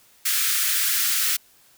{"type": "high-pass noise", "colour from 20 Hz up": "white", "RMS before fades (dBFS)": -22, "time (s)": [0.25, 1.37], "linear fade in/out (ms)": 10, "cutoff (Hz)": 1300, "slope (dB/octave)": 48, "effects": ["white hiss -56 dBFS RMS until 1.77 s"]}